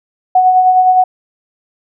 sine tone with tremolo, 740 Hz, F#5, in tune, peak -4 dBFS, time 0.35-1.04 s, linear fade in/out 5 ms, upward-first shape sine, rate 9.7 Hz, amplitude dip 40%, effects none

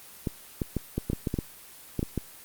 clicks, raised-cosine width 3 ms, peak -14 dBFS, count 12, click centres 0.272 / 0.618 / 0.767 / 0.98 / 1.1 / 1.132 / 1.272 / 1.341 / 1.388 / 1.993 / 2.029 / 2.177 s, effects white hiss -48 dBFS RMS until 2.44 s + Opus 24 kbps

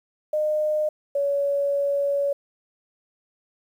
sine tone pair in turn, 610 / 564.3 Hz, D#5 / C#5, -34 / +31 cents, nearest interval minor second, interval 135 cents, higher first, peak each -20 dBFS, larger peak neither, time 0.33-0.89 / 1.15-2.33 s, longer second, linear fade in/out 5 ms, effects 9-bit

